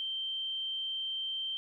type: tone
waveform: sine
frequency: 3131 Hz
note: G7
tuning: 3 cents flat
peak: -33 dBFS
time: 0-1.57 s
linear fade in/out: 0 ms
effects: 12-bit